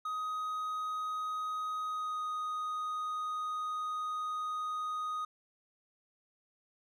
triangle tone with pitch glide, 1255 to 1244.9 Hz, D#6 to D#6, +15 to +1 cents, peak -32 dBFS, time 0.05-5.25 s, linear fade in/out 5 ms, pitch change -14 cents, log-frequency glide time 1.85-2.23 s, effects none

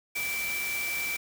sine tone in noise, 2329 Hz, D7, 15 cents flat, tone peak -30 dBFS, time 0.15-1.17 s, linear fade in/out 10 ms, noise white, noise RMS -36 dBFS, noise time 0.15-1.17 s, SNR +3 dB, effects none

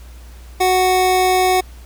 square tone pair together, 370 / 740 Hz, F#4 / F#5, 0 / 0 cents, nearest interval octave, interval 1200 cents, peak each -17 / -15 dBFS, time 0.6-1.61 s, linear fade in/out 10 ms, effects added 60 Hz sine -35 dBFS peak until 1.85 s + pink hiss -47 dBFS RMS until 1.85 s

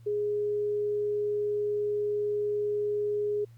sine tone, 415.3 Hz, G#4, in tune, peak -26 dBFS, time 0.06-3.45 s, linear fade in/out 10 ms, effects added 116 Hz sine -49 dBFS peak until 3.57 s + pink hiss -68 dBFS RMS until 3.57 s

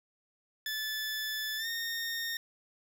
20% pulse tone with pitch glide, 1740 to 1840.3 Hz, A6 to A#6, -20 to -23 cents, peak -28 dBFS, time 0.66-2.37 s, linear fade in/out 2 ms, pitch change +97 cents, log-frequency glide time 1.57-1.67 s, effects 9-bit

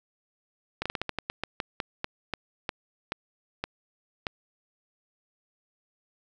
slowing click train, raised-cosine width 0.3 ms, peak -13 dBFS, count 17, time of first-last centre 0.82-4.268 s, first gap 36 ms, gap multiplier 1.21, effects none

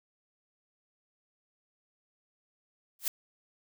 blue noise with exponential growth, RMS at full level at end -25 dBFS, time 2.99-3.08 s, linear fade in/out 2 ms, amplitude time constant 19 ms, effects none

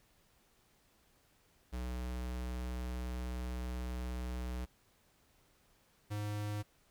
square tone pair in turn, 61.8 / 104.33 Hz, B1 / G#2, +2 / +8 cents, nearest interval major sixth, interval 906 cents, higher second, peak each -38 / -37 dBFS, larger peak second, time 1.72-4.66 / 6.1-6.63 s, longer first, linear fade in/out 20 ms, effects pink hiss -70 dBFS RMS until 6.9 s

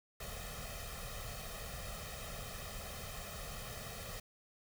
pink noise with comb filter, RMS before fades -45 dBFS, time 0.2-4.2 s, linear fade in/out 5 ms, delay 1.6 ms, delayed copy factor +0.9, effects none

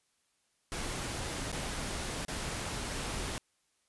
pink noise with dropouts, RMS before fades -37 dBFS, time 0.72-3.38 s, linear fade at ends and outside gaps 0 ms, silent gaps 1.517-1.527 / 2.25-2.282 s, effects white hiss -75 dBFS RMS until 3.88 s + resampled to 24000 Hz

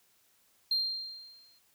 sine tone with exponential decay, 4186 Hz, C8, in tune, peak -23 dBFS, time 0.71-1.59 s, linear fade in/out 5 ms, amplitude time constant 190 ms, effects tanh soft clip ceiling -23 dBFS + white hiss -68 dBFS RMS until 1.74 s

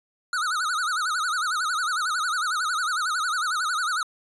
square tone with vibrato, 1357 Hz, E6, 50 cents sharp, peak -24 dBFS, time 0.33-4.03 s, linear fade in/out 2 ms, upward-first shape sine, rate 11 Hz, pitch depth 180 cents each way, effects resampled to 24000 Hz

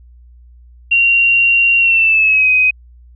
sine tone with pitch glide, 2758 to 2515 Hz, F7 to D#7, -22 to +18 cents, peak -8 dBFS, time 0.91-2.71 s, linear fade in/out 10 ms, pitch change -160 cents, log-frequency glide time 1.78-2.49 s, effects added 60 Hz sine -39 dBFS peak until 3.15 s

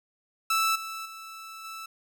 sawtooth tone with level steps, 1318.5 Hz, E6, in tune, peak -19 / -31 / -37 / -34 dBFS, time 0.5-1.86 s, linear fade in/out 5 ms, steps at 0.75 / 1.05 / 1.64 s, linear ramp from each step 10 ms, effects none

